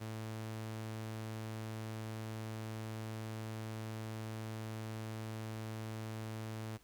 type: tone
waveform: sawtooth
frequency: 110 Hz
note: A2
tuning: in tune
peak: -37 dBFS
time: 0-6.78 s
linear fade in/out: 20 ms
effects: added 50 Hz sine -66 dBFS peak until 6.83 s + pink hiss -67 dBFS RMS until 6.83 s